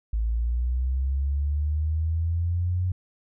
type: linear sweep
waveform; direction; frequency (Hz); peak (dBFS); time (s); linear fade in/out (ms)
sine; up; 54 to 92; -22; 0.13-2.92; 5
effects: none